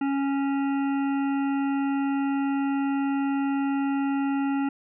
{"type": "harmonic tone", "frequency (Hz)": 276.4, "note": "C#4", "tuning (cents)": -5, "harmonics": [1, 3, 5, 7, 9, 10], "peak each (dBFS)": [-23, -33, -38, -44, -47, -46], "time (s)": [0.01, 4.69], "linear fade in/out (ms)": 5, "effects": []}